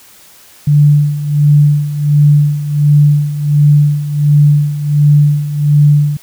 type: tone with tremolo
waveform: sine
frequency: 146.83 Hz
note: D3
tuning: in tune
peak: -3 dBFS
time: 0.67-6.17 s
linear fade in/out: 5 ms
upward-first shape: sine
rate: 1.4 Hz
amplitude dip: 75%
effects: white hiss -41 dBFS RMS until 6.22 s